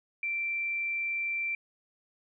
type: tone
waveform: sine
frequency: 2349 Hz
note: D7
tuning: in tune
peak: -29 dBFS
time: 0.23-1.55 s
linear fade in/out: 2 ms
effects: none